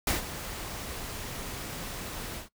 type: noise with ADSR envelope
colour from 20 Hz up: pink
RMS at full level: -25 dBFS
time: 0.07-2.49 s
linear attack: 4 ms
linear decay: 140 ms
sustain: -13 dB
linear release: 130 ms
effects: noise-tail reverb RT60 0.1 s tail -19 dB re dry